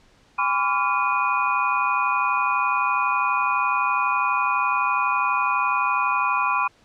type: tone cluster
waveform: sine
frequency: 813 / 1010 / 1142 / 1389 / 2470 Hz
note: G#5 / B5 / D6 / F6 / D#7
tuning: -37 / +39 / -49 / -10 / -13 cents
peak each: -30 / -23 / -24 / -28 / -26 dBFS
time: 0.38-6.68 s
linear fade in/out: 10 ms
effects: pink hiss -57 dBFS RMS until 6.84 s + low-pass 6000 Hz 12 dB/octave